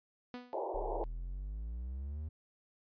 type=tone with exponential decay; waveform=sawtooth; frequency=246.9 Hz; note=B3; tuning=in tune; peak=-36 dBFS; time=0.34-0.66 s; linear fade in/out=0 ms; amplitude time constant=68 ms
type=band-pass noise; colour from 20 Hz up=pink; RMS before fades=-38 dBFS; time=0.53-1.04 s; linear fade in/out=0 ms; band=340 to 960 Hz; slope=96 dB/octave
type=exponential sweep; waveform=triangle; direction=up; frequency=32.7 to 79.7 Hz; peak=-36 dBFS; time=0.74-2.29 s; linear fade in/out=10 ms
effects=resampled to 11025 Hz